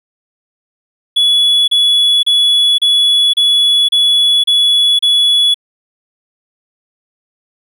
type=tone bursts; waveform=triangle; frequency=3400 Hz; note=G#7; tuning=40 cents sharp; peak=-6 dBFS; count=8; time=1.16-5.544 s; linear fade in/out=10 ms; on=520 ms; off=32 ms; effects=none